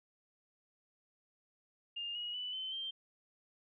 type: tone with pitch steps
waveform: sine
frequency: 2815 / 2896 / 2979 / 3064 / 3152 Hz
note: F7 / F#7 / F#7 / G7 / G7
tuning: +13 / -38 / +11 / -40 / +9 cents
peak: -38 dBFS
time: 1.96-2.91 s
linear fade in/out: 10 ms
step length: 190 ms
effects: none